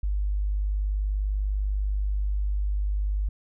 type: tone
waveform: sine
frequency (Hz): 50.2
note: G1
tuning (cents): +42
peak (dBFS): -23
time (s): 0.03-3.29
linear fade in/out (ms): 5
effects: none